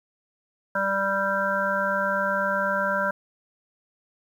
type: harmonic tone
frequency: 196 Hz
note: G3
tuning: in tune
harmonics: 1 / 3 / 5 / 7 / 8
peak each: -33 / -27 / -29 / -28 / -27 dBFS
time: 0.75-3.11 s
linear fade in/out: 5 ms
effects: 9-bit